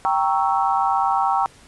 sine chord, G diminished seventh, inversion none, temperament equal, 784 / 932.3 / 1108.7 / 1318.5 Hz, G5 / Bb5 / Db6 / Fb6, 0 / 0 / 0 / 0 cents, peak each -20 / -22 / -24 / -25 dBFS, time 0.05-1.46 s, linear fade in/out 0 ms, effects pink hiss -49 dBFS RMS until 1.67 s + resampled to 24000 Hz

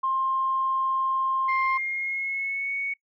sine tone, 1059 Hz, C6, 21 cents sharp, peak -22 dBFS, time 0.03-1.78 s, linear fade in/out 10 ms
sine tone with pitch glide, 2103 to 2225 Hz, C7 to C#7, +8 to +6 cents, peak -26 dBFS, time 1.48-2.94 s, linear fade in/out 10 ms, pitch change +98 cents, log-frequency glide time 1.63-2.73 s
effects noise-tail reverb RT60 0.1 s tail -23 dB re dry + tanh soft clip ceiling -14 dBFS

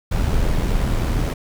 brown noise with amplitude modulation, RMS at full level -17 dBFS, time 0.11-1.34 s, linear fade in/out 10 ms, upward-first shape sine, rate 82.5 Hz, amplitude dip 40%, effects none

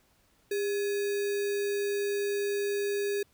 sine tone with sample-and-hold, 404.8 Hz, G#4, 44 cents flat, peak -27 dBFS, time 0.51-3.23 s, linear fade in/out 5 ms, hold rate 2100 Hz, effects pink hiss -67 dBFS RMS until 3.33 s

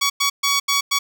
10% pulse tone bursts at uneven times, 1126 Hz, C#6, 27 cents sharp, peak -8 dBFS, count 5, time 0.01-0.1 / 0.2-0.3 / 0.43-0.6 / 0.68-0.81 / 0.91-0.99 s, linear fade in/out 10 ms, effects none

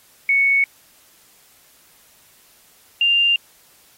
sine tone pair in turn, 2217 / 2793 Hz, C#7 / F7, 0 / -1 cents, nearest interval major third, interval 399 cents, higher second, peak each -13 dBFS, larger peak neither, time 0.29-0.64 / 3.01-3.36 s, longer neither, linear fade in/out 2 ms, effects white hiss -53 dBFS RMS until 3.97 s + AAC 48 kbps

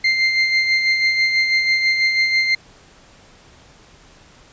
35% pulse tone with tremolo, 2093 Hz, C7, in tune, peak -11 dBFS, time 0.04-2.55 s, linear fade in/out 5 ms, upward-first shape sine, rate 6.1 Hz, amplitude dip 45%, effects pink hiss -48 dBFS RMS until 4.52 s + resampled to 16000 Hz

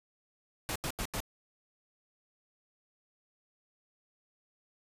pink noise bursts, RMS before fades -35 dBFS, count 4, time 0.69-1.203 s, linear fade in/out 0 ms, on 66 ms, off 83 ms, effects resampled to 32000 Hz

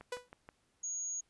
click train, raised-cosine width 0.5 ms, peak -34 dBFS, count 4, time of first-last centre 0.01-0.489 s, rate 6.26 Hz
sawtooth tone with exponential decay, 493.9 Hz, B4, in tune, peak -30 dBFS, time 0.12-0.29 s, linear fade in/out 5 ms, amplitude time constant 35 ms
sine tone, 6660 Hz, G#8, 4 cents sharp, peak -36 dBFS, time 0.83-1.21 s, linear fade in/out 10 ms
effects pink hiss -75 dBFS RMS until 1.29 s + resampled to 24000 Hz

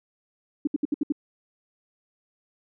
sine tone bursts, 292.4 Hz, D4, 7 cents flat, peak -20 dBFS, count 6, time 0.65-1.123 s, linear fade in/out 5 ms, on 23 ms, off 67 ms, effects none

